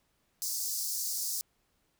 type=high-pass noise; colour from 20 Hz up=pink; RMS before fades=-34 dBFS; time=0.42-1.41 s; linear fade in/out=0 ms; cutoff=4800 Hz; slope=48 dB/octave; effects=pink hiss -74 dBFS RMS until 1.99 s